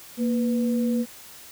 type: tone pair together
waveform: sine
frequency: 233.9 / 495.6 Hz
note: A#3 / B4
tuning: +6 / +6 cents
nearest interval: octave + minor second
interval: 1300 cents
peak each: -21 / -30 dBFS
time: 0.17-1.06 s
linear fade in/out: 50 ms
effects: white hiss -45 dBFS RMS until 1.51 s